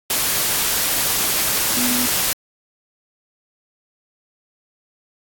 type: tone in noise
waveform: sine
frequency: 246.9 Hz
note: B3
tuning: in tune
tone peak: -22 dBFS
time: 1.77-2.06 s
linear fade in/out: 2 ms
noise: white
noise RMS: -19 dBFS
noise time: 0.1-2.33 s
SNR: -6 dB
effects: AAC 64 kbps